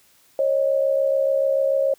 sine tone pair together, 546.1 / 613 Hz, C#5 / D#5, -26 / -26 cents, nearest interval major second, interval 200 cents, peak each -18 / -23 dBFS, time 0.39-1.94 s, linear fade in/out 2 ms, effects white hiss -57 dBFS RMS until 1.98 s

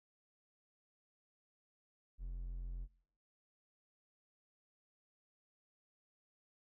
triangle tone, 43.65 Hz, F1, in tune, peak -39 dBFS, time 2.18-2.88 s, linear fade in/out 50 ms, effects noise-tail reverb RT60 0.8 s tail -26 dB re dry

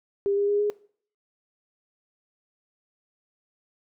sine tone with pitch steps, 400 / 404.9 / 409.8 / 414.8 Hz, G4 / G#4 / G#4 / G#4, +35 / -44 / -23 / -2 cents, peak -21 dBFS, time 0.26-0.7 s, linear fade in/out 0 ms, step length 110 ms, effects noise-tail reverb RT60 0.5 s tail -20 dB re dry

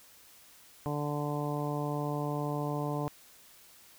harmonic tone, 146.83 Hz, D3, in tune, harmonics 1 / 2 / 3 / 4 / 5 / 6 / 7, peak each -34 / -37 / -39 / -40 / -41 / -42 / -42 dBFS, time 0.86-3.08 s, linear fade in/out 0 ms, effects white hiss -57 dBFS RMS until 3.98 s

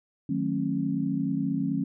sine chord, D# half-diminished seventh, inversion none, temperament equal with one note detuned, 155.56 / 185 / 220 / 271.8 Hz, D#3 / F#3 / A3 / C#4, 0 / 0 / 0 / -34 cents, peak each -32 / -31 / -32 / -28 dBFS, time 0.29-1.84 s, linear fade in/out 5 ms, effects none

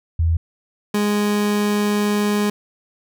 sine / 30% pulse tone pair in turn, 82.41 / 207.2 Hz, E2 / G#3, 0 / -4 cents, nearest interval octave + major third, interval 1596 cents, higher second, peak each -14 dBFS, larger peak neither, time 0.19-0.37 / 0.94-2.5 s, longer second, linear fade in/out 5 ms, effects none

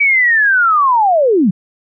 sine linear sweep, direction down, 2300 to 161.8 Hz, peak -8 dBFS, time 0-1.51 s, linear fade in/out 10 ms, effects none

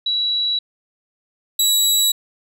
sine / 20% pulse tone pair in turn, 3913 / 3899 Hz, B7 / B7, -17 / -23 cents, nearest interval unison, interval 6 cents, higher first, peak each -17 / -8 dBFS, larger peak second, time 0.06-0.59 / 1.59-2.12 s, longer neither, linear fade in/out 5 ms, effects none

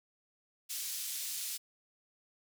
white band-pass noise, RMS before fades -39 dBFS, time 0.69-1.58 s, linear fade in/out 20 ms, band 3400 to 14000 Hz, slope 12 dB/octave, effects none

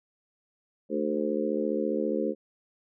harmonic tone with a mistuned harmonic, 74.8 Hz, D2, 32 cents sharp, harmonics 3 / 4 / 5 / 6 / 7, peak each -32 / -32 / -32 / -32 / -32 dBFS, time 0.89-2.35 s, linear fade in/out 50 ms, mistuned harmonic 3, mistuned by -49 cents, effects none

